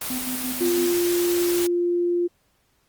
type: noise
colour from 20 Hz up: white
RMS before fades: -29 dBFS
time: 0.01-1.67 s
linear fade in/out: 5 ms
type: tone with tremolo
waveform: triangle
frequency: 254 Hz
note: B3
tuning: 49 cents sharp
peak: -25 dBFS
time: 0.1-0.92 s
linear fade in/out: 5 ms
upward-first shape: square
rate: 5.9 Hz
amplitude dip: 55%
type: tone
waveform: sine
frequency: 349.2 Hz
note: F4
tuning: in tune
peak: -19 dBFS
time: 0.6-2.28 s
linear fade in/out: 20 ms
effects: pink hiss -66 dBFS RMS until 2.88 s + Opus 32 kbps